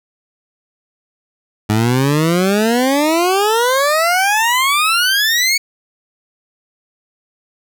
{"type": "exponential sweep", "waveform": "20% pulse", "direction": "up", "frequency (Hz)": [103.83, 2252], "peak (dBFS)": -7, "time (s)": [1.69, 5.58], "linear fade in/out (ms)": 10, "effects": []}